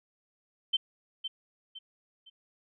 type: tone with echo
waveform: sine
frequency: 3098 Hz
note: G7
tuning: 21 cents flat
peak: -23 dBFS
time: 0.73-0.77 s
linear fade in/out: 10 ms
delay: 510 ms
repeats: 3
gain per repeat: -9 dB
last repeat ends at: 2.3 s
effects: none